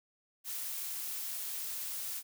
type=noise; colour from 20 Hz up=blue; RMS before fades=-39 dBFS; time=0.44-2.23 s; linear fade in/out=50 ms; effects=none